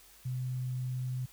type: tone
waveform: sine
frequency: 127.3 Hz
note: C3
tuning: 47 cents flat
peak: -32 dBFS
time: 0.25-1.26 s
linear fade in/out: 10 ms
effects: added 47 Hz sine -66 dBFS peak until 1.32 s + white hiss -58 dBFS RMS until 1.32 s